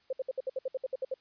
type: tone bursts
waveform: sine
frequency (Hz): 523.3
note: C5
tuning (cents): 0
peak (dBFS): -29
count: 12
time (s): 0.1-1.141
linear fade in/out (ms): 5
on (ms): 29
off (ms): 63
effects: white hiss -68 dBFS RMS until 1.2 s + resampled to 11025 Hz